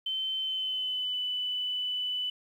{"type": "tone with pitch glide", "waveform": "sine", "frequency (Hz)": [3080, 2989], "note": ["G7", "F#7"], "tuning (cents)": [-31, 17], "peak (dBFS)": -29, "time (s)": [0.06, 2.3], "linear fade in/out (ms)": 5, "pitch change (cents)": -52, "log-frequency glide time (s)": [0.39, 1.19], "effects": ["10-bit"]}